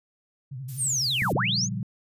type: tone with vibrato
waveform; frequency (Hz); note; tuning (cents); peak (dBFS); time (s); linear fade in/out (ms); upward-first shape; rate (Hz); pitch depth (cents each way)
sine; 130.81; C3; 0; -33; 0.51-1.45; 10; sine; 12; 120
type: noise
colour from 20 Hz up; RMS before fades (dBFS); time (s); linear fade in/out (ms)
violet; -40; 0.68-1.33; 10
type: linear two-way sweep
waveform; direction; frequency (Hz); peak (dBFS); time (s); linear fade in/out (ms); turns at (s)
sine; down then up; 9397 to 43.45 to 6890; -23; 0.77-1.69; 50; 1.34
type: chord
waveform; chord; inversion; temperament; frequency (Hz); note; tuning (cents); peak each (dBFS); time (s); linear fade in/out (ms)
sine; G half-diminished seventh; first; equal; 116.54 / 138.59 / 174.61 / 196; Bb2 / Db3 / F3 / G3; 0 / 0 / 0 / 0; -31 / -35 / -34 / -33; 1.22-1.83; 0
effects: resampled to 32000 Hz